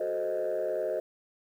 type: chord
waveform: sine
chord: F# diminished seventh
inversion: none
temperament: equal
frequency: 370 / 440 / 523.3 / 622.3 Hz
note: F#4 / A4 / C5 / Eb5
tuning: 0 / 0 / 0 / 0 cents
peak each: -35 / -34 / -32 / -30 dBFS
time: 0-1 s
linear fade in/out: 5 ms
effects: tanh soft clip ceiling -23 dBFS + 10-bit